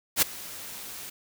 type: noise with ADSR envelope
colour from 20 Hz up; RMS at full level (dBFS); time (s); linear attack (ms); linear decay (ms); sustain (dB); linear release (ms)
white; -19; 0.16-1.1; 61; 11; -21; 9
effects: none